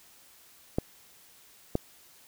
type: clicks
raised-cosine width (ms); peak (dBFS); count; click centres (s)
2; -12; 2; 0.785 / 1.754
effects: white hiss -57 dBFS RMS until 2.27 s